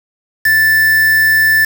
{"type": "tone with quantisation", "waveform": "triangle", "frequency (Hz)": 1760, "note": "A6", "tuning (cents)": 0, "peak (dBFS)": -6, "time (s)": [0.45, 1.65], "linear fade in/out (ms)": 5, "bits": 3, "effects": []}